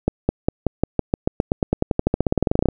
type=accelerating click train; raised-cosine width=2 ms; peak=-3 dBFS; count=29; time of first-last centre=0.08-2.687 s; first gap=210 ms; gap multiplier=0.93; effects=none